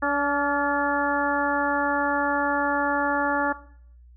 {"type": "harmonic tone with a mistuned harmonic", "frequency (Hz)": 286.6, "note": "D4", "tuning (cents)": -42, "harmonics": [1, 2, 3, 4, 5, 6], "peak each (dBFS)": [-28, -28, -28, -28, -28, -28], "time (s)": [0.02, 3.53], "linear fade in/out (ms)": 10, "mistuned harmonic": 5, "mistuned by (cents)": -34, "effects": ["noise-tail reverb RT60 0.6 s tail -17 dB re dry", "added 60 Hz sine -47 dBFS peak until 4.16 s"]}